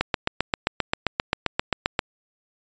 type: click train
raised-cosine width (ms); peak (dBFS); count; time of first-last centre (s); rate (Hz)
0.3; -4; 16; 0.01-1.992; 7.57
effects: resampled to 16000 Hz